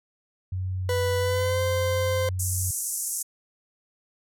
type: tone with vibrato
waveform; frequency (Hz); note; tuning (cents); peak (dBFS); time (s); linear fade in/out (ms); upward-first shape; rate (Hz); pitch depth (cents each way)
sine; 92.5; F#2; 0; -26; 0.52-2.71; 5; sine; 1.4; 12
type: tone with pitch glide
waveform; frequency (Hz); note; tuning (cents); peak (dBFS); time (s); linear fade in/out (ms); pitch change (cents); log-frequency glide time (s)
40% pulse; 493.9 to 518.2; B4 to C5; 0 to -17; -23; 0.89-2.29; 2; +83; 1.19-1.62
type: band-pass noise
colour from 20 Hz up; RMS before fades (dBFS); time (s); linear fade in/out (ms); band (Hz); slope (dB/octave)
white; -30; 2.39-3.23; 10; 6100 to 12000; 48
effects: none